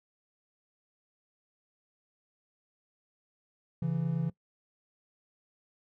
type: tone pair together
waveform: triangle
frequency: 137.8 / 166.46 Hz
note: C#3 / E3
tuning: -10 / +17 cents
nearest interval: minor third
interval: 327 cents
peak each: -30 / -28 dBFS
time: 3.82-4.3 s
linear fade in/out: 5 ms
effects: noise-tail reverb RT60 0.1 s tail -21 dB re dry